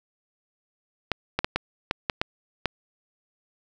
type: clicks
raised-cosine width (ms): 0.3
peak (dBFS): -7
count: 8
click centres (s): 1.117 / 1.39 / 1.445 / 1.56 / 1.911 / 2.098 / 2.215 / 2.657
effects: none